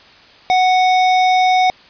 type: tone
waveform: square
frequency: 740 Hz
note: F#5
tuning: in tune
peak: -11 dBFS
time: 0.5-1.7 s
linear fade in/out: 0 ms
effects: white hiss -44 dBFS RMS until 1.89 s + resampled to 11025 Hz